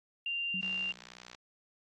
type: tone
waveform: sine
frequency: 2784 Hz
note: F7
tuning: 6 cents flat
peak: -32 dBFS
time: 0.26-0.92 s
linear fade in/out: 2 ms
type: tone with exponential decay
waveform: sine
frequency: 186.3 Hz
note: F#3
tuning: 12 cents sharp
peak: -38 dBFS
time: 0.54-1.33 s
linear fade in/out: 2 ms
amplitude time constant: 170 ms
type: click train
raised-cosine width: 0.2 ms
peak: -31 dBFS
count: 45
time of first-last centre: 0.63-1.348 s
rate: 61.3 Hz
effects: AAC 32 kbps